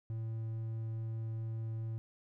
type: tone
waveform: triangle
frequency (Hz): 112.2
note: A2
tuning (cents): +34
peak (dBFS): -34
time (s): 0.1-1.98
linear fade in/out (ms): 0
effects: none